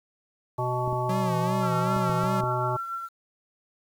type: harmonic tone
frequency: 124.6 Hz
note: B2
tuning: 16 cents sharp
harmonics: 1 / 3 / 5 / 7 / 9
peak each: -29 / -33 / -32 / -30 / -33 dBFS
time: 0.58-2.77 s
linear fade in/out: 10 ms
type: clicks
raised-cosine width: 3 ms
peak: -24 dBFS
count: 6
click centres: 0.878 / 0.929 / 1.964 / 2.097 / 2.238 / 2.437 s
type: tone with vibrato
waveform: square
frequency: 180 Hz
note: F#3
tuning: 47 cents flat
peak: -28 dBFS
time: 1.09-2.41 s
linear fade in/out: 5 ms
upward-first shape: sine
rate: 2.6 Hz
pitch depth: 130 cents each way
type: tone with tremolo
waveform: sine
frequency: 1356 Hz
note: E6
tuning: 49 cents sharp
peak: -28 dBFS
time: 1.6-3.09 s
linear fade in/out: 50 ms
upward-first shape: triangle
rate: 6.9 Hz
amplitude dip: 50%
effects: 9-bit